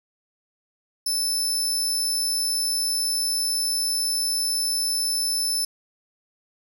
25% pulse tone, 5274 Hz, E8, in tune, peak -17 dBFS, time 1.06-5.65 s, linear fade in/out 5 ms, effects none

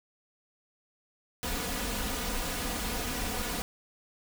pink noise with comb filter, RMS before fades -33 dBFS, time 1.43-3.62 s, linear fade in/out 0 ms, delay 4.1 ms, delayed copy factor +0.65, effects none

